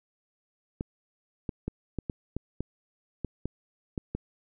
clicks, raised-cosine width 3 ms, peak -18 dBFS, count 11, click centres 0.809 / 1.492 / 1.68 / 1.987 / 2.098 / 2.366 / 2.606 / 3.247 / 3.456 / 3.978 / 4.15 s, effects none

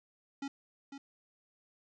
square tone with echo, 277.2 Hz, C#4, in tune, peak -37 dBFS, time 0.42-0.48 s, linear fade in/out 5 ms, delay 500 ms, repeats 1, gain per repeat -8 dB, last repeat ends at 0.98 s, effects resampled to 16000 Hz + 11-bit

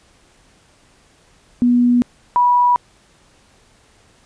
sine tone pair in turn, 243.4 / 976.4 Hz, B3 / B5, -25 / -20 cents, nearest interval 2 octaves, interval 2405 cents, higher second, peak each -10 dBFS, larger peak neither, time 1.62-2.02 / 2.36-2.76 s, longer neither, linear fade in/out 0 ms, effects pink hiss -53 dBFS RMS until 4.25 s + resampled to 22050 Hz

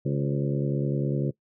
harmonic tone with a mistuned harmonic, 70 Hz, C#2, 18 cents sharp, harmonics 2 / 3 / 4 / 5 / 6 / 7 / 8, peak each -25 / -32 / -34 / -32 / -36 / -37 / -41 dBFS, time 0.05-1.31 s, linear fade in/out 10 ms, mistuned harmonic 7, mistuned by +56 cents, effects noise-tail reverb RT60 0.1 s tail -20 dB re dry

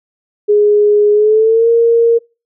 sine tone with pitch glide, 415.9 to 464.1 Hz, G#4 to A#4, +2 to -8 cents, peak -6 dBFS, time 0.48-2.19 s, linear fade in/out 20 ms, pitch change +190 cents, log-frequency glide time 1.13-1.69 s, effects noise-tail reverb RT60 0.3 s tail -25 dB re dry

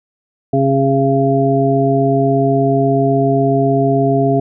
harmonic tone, 136.4 Hz, C#3, 28 cents flat, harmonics 1 / 2 / 3 / 5, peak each -16 / -16 / -16 / -16 dBFS, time 0.53-4.4 s, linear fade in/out 5 ms, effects none

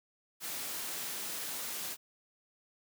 white noise, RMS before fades -39 dBFS, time 0.4-1.97 s, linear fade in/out 50 ms, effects high-pass 150 Hz 12 dB/octave

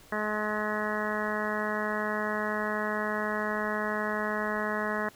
harmonic tone, 212.1 Hz, G#3, 37 cents sharp, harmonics 1 / 2 / 3 / 4 / 5 / 6 / 7 / 8 / 9, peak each -35 / -36 / -35 / -40 / -36 / -39 / -39 / -36 / -38 dBFS, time 0.12-5.09 s, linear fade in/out 5 ms, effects pink hiss -55 dBFS RMS until 5.15 s

